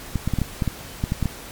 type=clicks; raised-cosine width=5 ms; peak=-9 dBFS; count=11; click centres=0.157 / 0.276 / 0.337 / 0.387 / 0.417 / 0.622 / 0.677 / 1.039 / 1.121 / 1.227 / 1.257 s; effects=pink hiss -38 dBFS RMS until 1.51 s + MP3 96 kbps